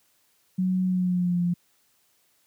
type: tone with pitch glide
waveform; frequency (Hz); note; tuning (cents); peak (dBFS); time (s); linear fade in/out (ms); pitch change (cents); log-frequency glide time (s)
sine; 185 to 174.72; F#3 to F3; 0 to +1; -21; 0.58-1.54; 10; -99; 0.85-1.42
effects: white hiss -66 dBFS RMS until 2.46 s + high-pass 60 Hz 12 dB/octave